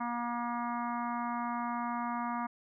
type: harmonic tone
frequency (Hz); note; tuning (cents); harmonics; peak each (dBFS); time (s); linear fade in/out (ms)
238.6; A#3; +41; 1 / 3 / 4 / 5 / 6 / 7 / 8 / 9; -37 / -40 / -37 / -39 / -48 / -50 / -55 / -51; 0-2.47; 10
effects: none